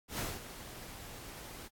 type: noise with ADSR envelope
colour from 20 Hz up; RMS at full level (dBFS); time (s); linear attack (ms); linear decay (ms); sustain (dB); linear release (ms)
pink; -36; 0.08-1.69; 110; 210; -12; 31
effects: AAC 64 kbps